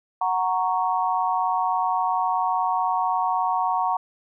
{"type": "chord", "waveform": "sine", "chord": "F# major", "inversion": "none", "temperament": "equal", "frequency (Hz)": [740, 932.3, 1108.7], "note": ["F#5", "A#5", "C#6"], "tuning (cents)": [0, 0, 0], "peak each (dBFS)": [-24, -24, -26], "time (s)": [0.21, 3.97], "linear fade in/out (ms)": 5, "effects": []}